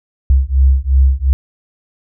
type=beating tone pair; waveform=sine; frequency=65.41 / 68.21 Hz; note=C2 / C#2; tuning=0 / -27 cents; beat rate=2.8 Hz; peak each=-11 dBFS; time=0.3-1.33 s; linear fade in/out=0 ms; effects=none